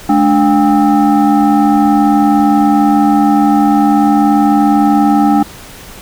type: tone with frequency modulation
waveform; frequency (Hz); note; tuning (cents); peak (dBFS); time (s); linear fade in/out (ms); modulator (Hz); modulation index
sine; 293.7; D4; 0; -6; 0.09-5.43; 5; 507; 1.2
effects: pink hiss -33 dBFS RMS until 6.01 s